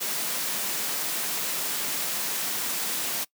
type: high-pass noise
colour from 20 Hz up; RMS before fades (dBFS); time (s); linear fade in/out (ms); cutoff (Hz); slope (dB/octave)
white; -29; 0-3.25; 20; 140; 96
effects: noise-tail reverb RT60 0.1 s tail -22 dB re dry